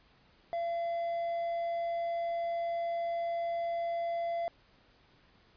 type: tone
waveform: triangle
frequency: 680 Hz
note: F5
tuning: 46 cents flat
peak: -29 dBFS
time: 0.53-4.48 s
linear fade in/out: 0 ms
effects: pink hiss -64 dBFS RMS until 5.56 s + resampled to 11025 Hz